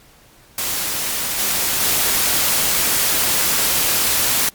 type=noise with level steps; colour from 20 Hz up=white; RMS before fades=-22 / -19 / -17 dBFS; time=0.58-4.49 s; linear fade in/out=2 ms; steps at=1.38 / 1.8 s; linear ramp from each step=20 ms; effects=pink hiss -49 dBFS RMS until 4.54 s + MP3 96 kbps